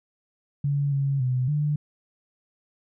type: tone with pitch steps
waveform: sine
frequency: 142.2 / 138.5 / 127.1 / 148.4 Hz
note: C#3 / C#3 / C3 / D3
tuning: +45 / -1 / -50 / +18 cents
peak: -21 dBFS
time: 0.64-1.76 s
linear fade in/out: 5 ms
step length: 280 ms
effects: none